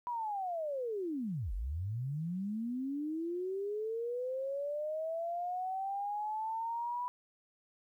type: linear two-way sweep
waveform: sine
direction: down then up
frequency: 987.8 to 42.35 to 987.8 Hz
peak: -34 dBFS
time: 0.07-7.08 s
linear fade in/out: 0 ms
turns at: 1.53 s
effects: 12-bit